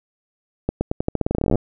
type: accelerating click train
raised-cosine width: 2 ms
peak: -6 dBFS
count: 21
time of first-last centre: 0.69-1.556 s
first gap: 120 ms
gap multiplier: 0.87
effects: none